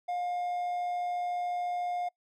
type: tone with amplitude modulation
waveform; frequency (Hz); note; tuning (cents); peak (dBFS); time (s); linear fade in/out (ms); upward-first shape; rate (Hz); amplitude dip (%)
triangle; 711; F5; +31; -27; 0.08-2.09; 10; sine; 114; 25
effects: noise-tail reverb RT60 0.1 s tail -24 dB re dry